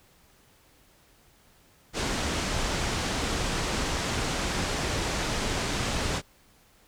pink low-pass noise, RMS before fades -29 dBFS, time 1.93-6.22 s, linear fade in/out 50 ms, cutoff 7900 Hz, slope 24 dB/octave, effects pink hiss -60 dBFS RMS until 6.87 s

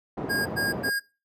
pink band-pass noise, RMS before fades -32 dBFS, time 0.17-0.9 s, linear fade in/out 10 ms, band 150 to 690 Hz, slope 12 dB/octave
square tone bursts, 1627 Hz, G#6, 36 cents flat, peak -25 dBFS, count 3, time 0.29-1 s, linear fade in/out 20 ms, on 170 ms, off 100 ms
effects noise-tail reverb RT60 0.3 s tail -20 dB re dry

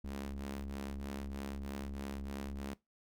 sawtooth ring-modulated tone, 69.3 Hz, C#2, in tune, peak -33 dBFS, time 0.04-2.74 s, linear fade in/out 5 ms, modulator 137 Hz, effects noise-tail reverb RT60 0.2 s tail -21 dB re dry

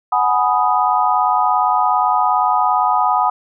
sine chord, G# minor seventh, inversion third, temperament equal with one note detuned, 740 / 837.4 / 987.8 / 1244.5 Hz, F#5 / G#5 / B5 / D#6, 0 / +14 / 0 / 0 cents, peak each -18 dBFS, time 0.12-3.3 s, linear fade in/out 5 ms, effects none

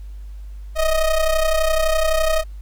square ring-modulated tone, 311.1 Hz, D#4, in tune, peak -13 dBFS, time 0.75-2.44 s, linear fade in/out 50 ms, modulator 327 Hz, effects added 50 Hz sine -31 dBFS peak until 2.61 s + pink hiss -58 dBFS RMS until 2.61 s

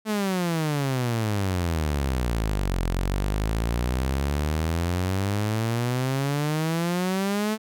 sawtooth exponential two-way sweep, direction down then up, 220 to 43 to 220 Hz, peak -19 dBFS, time 0.05-7.58 s, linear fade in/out 50 ms, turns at 2.83 s, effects none

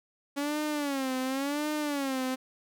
sawtooth tone with vibrato, 279.6 Hz, C#4, 15 cents sharp, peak -25 dBFS, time 0.36-2.36 s, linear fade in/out 20 ms, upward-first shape sine, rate 0.92 Hz, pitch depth 140 cents each way, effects none

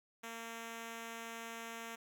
5% pulse tone, 229.1 Hz, A#3, 30 cents flat, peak -33 dBFS, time 0.23-1.96 s, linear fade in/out 10 ms, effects none

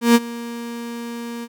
35% pulse tone with ADSR envelope, 235 Hz, A#3, 14 cents sharp, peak -6 dBFS, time 0.01-1.48 s, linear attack 140 ms, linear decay 38 ms, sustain -20 dB, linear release 47 ms, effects none

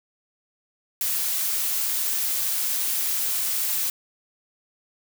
blue noise, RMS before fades -25 dBFS, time 1.01-3.9 s, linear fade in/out 2 ms, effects none

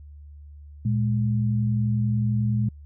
sine tone pair together, 116.54 / 207.7 Hz, A#2 / G#3, 0 / 0 cents, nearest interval minor seventh, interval 1000 cents, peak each -21 / -26 dBFS, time 0.85-2.69 s, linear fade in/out 5 ms, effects added 73 Hz sine -41 dBFS peak until 2.85 s

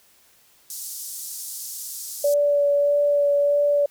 white band-pass noise, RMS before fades -34 dBFS, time 0.7-2.34 s, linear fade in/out 2 ms, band 5200 to 14000 Hz, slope 24 dB/octave
sine tone with vibrato, 576 Hz, D5, 34 cents flat, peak -16 dBFS, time 2.24-3.86 s, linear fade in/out 5 ms, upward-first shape sine, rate 1.6 Hz, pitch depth 12 cents each way
effects white hiss -57 dBFS RMS until 3.9 s

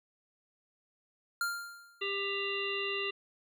square tone with exponential decay, 1396 Hz, F6, 1 cent flat, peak -29 dBFS, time 1.41-2.1 s, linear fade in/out 2 ms, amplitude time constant 150 ms
harmonic tone, 397 Hz, G4, 22 cents sharp, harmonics 1 / 3 / 5 / 7 / 9 / 10, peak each -37 / -42 / -41 / -35 / -45 / -45 dBFS, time 2.01-3.11 s, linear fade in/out 10 ms
effects none

